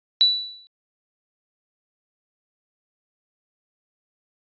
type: tone with exponential decay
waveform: sine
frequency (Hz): 3951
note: B7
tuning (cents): 0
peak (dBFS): -10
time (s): 0.21-0.67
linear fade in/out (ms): 0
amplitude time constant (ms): 99
effects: resampled to 11025 Hz